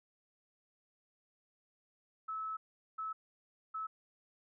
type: tone bursts at uneven times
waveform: sine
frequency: 1300 Hz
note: E6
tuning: 24 cents flat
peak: -37 dBFS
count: 3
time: 2.28-2.57 / 2.98-3.13 / 3.74-3.87 s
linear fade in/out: 10 ms
effects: none